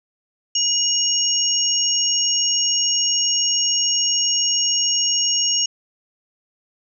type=tone cluster; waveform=sine; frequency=2897 / 5550 / 6570 Hz; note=F#7 / F8 / G#8; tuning=-37 / -12 / -20 cents; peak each=-21 dBFS; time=0.55-5.66 s; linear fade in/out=5 ms; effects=none